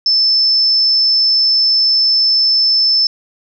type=tone; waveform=sine; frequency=5274 Hz; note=E8; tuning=in tune; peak=-9 dBFS; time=0.06-3.07 s; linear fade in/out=2 ms; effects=none